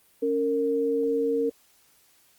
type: tone pair together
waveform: sine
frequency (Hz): 278.3 / 460.9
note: C#4 / A#4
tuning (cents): +7 / -20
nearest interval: major sixth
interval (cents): 873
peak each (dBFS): -28 / -23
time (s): 0.22-1.5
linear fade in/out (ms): 10
effects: white hiss -61 dBFS RMS until 2.38 s + Opus 32 kbps